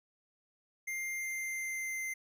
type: tone with pitch glide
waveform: square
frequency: 2100 to 2079 Hz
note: C7 to C7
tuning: +6 to -12 cents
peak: -36 dBFS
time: 0.87-2.14 s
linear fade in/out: 10 ms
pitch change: -18 cents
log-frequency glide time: 1.16-2.01 s
effects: none